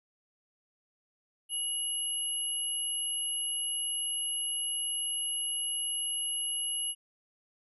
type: tone pair together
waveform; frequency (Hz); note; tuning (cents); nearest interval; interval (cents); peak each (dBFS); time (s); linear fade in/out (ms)
sine; 2902 / 11061; F#7 / F9; -34 / -18; octave + major seventh; 2316; -35 / -32; 1.49-6.95; 50
effects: none